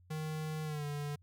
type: tone with pitch glide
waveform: square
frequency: 155.56 to 145.98 Hz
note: D#3 to D3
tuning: 0 to -10 cents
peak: -37 dBFS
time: 0.1-1.16 s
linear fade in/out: 10 ms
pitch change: -110 cents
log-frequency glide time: 0.64-0.85 s
effects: added 89 Hz sine -60 dBFS peak until 1.22 s